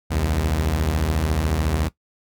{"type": "beating tone pair", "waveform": "sawtooth", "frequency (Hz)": [65.41, 79.41], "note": ["C2", "D#2"], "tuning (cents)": [0, 36], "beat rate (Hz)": 14, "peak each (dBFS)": [-21, -17], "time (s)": [0.1, 1.89], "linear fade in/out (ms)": 20, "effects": ["noise-tail reverb RT60 0.1 s tail -17 dB re dry"]}